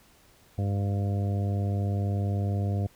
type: harmonic tone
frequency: 100 Hz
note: G2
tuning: 35 cents sharp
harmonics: 1 / 2 / 3 / 4 / 5 / 6 / 7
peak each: -25 / -34 / -40 / -42 / -42 / -44 / -42 dBFS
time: 0.58-2.87 s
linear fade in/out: 5 ms
effects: pink hiss -59 dBFS RMS until 2.95 s

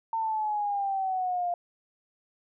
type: exponential sweep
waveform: sine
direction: down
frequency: 907 to 696 Hz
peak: -26 dBFS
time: 0.13-1.54 s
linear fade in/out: 2 ms
effects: none

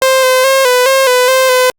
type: tone with pitch steps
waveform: sawtooth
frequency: 525 / 514 / 536 / 498.5 / 535 / 500 / 522 / 507 Hz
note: C5 / C5 / C5 / B4 / C5 / B4 / C5 / B4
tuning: +6 / -31 / +42 / +16 / +38 / +21 / -4 / +45 cents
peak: -3 dBFS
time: 0.02-1.7 s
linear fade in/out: 0 ms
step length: 210 ms
effects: Opus 48 kbps

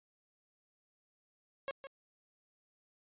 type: tone with echo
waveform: sawtooth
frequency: 546 Hz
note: C#5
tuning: 26 cents flat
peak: -32 dBFS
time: 1.68-1.71 s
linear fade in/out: 0 ms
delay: 160 ms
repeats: 1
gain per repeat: -9 dB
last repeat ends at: 1.87 s
effects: resampled to 8000 Hz

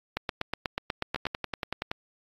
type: two click trains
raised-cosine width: 0.3 ms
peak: -12 / -14 dBFS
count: 10 / 9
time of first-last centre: 0.17-1.268 / 1.16-1.915 s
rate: 8.2 / 10.6 Hz
effects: AAC 32 kbps

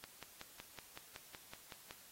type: click train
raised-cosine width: 0.2 ms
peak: -30 dBFS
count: 11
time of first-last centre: 0.04-1.909 s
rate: 5.35 Hz
effects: white hiss -60 dBFS RMS until 2.11 s + AAC 48 kbps

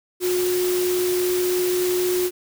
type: tone in noise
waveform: sine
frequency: 361.5 Hz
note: F#4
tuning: 40 cents flat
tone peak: -19 dBFS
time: 0.2-2.31 s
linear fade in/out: 50 ms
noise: white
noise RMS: -29 dBFS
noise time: 0.2-2.31 s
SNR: +7 dB
effects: none

